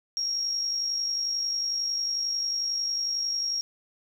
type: tone with amplitude modulation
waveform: sine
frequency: 5588 Hz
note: F8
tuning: in tune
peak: -24 dBFS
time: 0.17-3.61 s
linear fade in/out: 0 ms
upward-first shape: sine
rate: 51.1 Hz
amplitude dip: 40%
effects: 9-bit